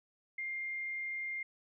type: tone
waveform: sine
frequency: 2112 Hz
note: C7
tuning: 16 cents sharp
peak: -36 dBFS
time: 0.38-1.43 s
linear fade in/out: 5 ms
effects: none